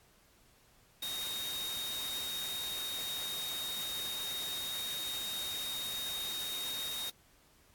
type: tone in noise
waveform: sine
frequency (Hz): 3729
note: A#7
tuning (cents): 0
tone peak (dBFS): -37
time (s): 1.02-7.1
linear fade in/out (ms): 5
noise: white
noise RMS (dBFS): -42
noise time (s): 1.02-7.1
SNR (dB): +2
effects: pink hiss -65 dBFS RMS until 7.74 s + AAC 64 kbps